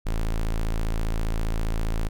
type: tone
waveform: square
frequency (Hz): 27.5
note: A0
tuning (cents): 0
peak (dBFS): -23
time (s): 0.05-2.09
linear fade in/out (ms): 20
effects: none